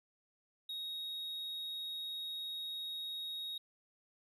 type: tone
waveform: triangle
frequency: 3763 Hz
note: A#7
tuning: 16 cents sharp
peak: -38 dBFS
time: 0.69-3.58 s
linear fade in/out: 5 ms
effects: none